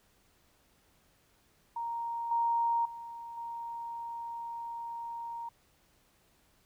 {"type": "tone with level steps", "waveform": "sine", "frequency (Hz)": 932.3, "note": "A#5", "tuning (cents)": 0, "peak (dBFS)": [-33, -26, -41, -37], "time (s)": [1.76, 5.49], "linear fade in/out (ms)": 5, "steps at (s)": [2.31, 2.85, 3.37], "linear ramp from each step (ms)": 5, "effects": ["pink hiss -68 dBFS RMS until 6.65 s"]}